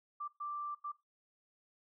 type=tone bursts at uneven times; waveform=sine; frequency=1176 Hz; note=D6; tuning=2 cents sharp; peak=-38 dBFS; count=3; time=0.2-0.28 / 0.4-0.75 / 0.84-0.92 s; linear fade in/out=10 ms; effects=noise-tail reverb RT60 0.2 s tail -17 dB re dry